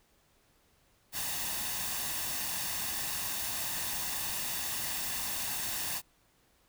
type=noise with comb filter; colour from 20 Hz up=white; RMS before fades=-35 dBFS; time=1.12-6.02 s; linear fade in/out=50 ms; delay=1.1 ms; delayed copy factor=+0.5; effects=pink hiss -68 dBFS RMS until 6.68 s